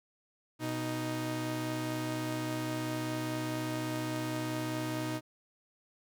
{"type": "tone pair together", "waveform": "sawtooth", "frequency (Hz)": [123.62, 311.5], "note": ["B2", "D#4"], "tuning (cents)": [2, 2], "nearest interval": "octave + major third", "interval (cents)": 1600, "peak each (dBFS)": [-33, -31], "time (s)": [0.59, 5.21], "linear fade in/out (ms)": 50, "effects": []}